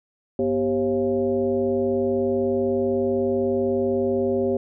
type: tone with frequency modulation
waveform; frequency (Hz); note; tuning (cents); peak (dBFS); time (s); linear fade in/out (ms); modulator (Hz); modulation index
sine; 392; G4; 0; -19; 0.39-4.57; 2; 148; 1.2
effects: none